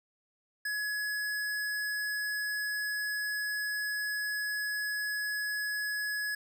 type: tone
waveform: square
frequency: 1688 Hz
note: G#6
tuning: 28 cents sharp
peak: -32 dBFS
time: 0.65-6.35 s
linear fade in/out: 5 ms
effects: none